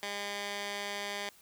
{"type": "tone with band-pass filter", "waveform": "15% pulse", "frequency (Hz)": 202.8, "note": "G#3", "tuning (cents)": -41, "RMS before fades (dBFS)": -38, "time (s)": [0.03, 1.29], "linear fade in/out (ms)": 0, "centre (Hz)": 3000, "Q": 0.68, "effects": ["white hiss -60 dBFS RMS until 1.41 s"]}